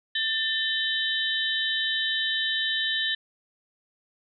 sine tone cluster, 1784 / 3066 / 3558 / 3853 Hz, A6 / G7 / A7 / B7, +23 / -39 / +19 / -44 cents, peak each -28 / -29 / -33 / -30 dBFS, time 0.15-3.15 s, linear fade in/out 5 ms, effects none

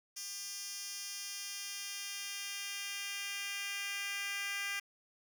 10% pulse tone with high-pass filter sweep, 400 Hz, G4, 35 cents sharp, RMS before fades -41 dBFS, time 0.16-4.8 s, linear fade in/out 10 ms, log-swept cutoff 5200 to 2100 Hz, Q 1.5, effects none

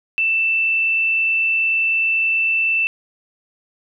sine tone with frequency modulation, 2661 Hz, E7, 16 cents sharp, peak -15 dBFS, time 0.18-2.87 s, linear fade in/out 0 ms, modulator 49.4 Hz, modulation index 0.42, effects none

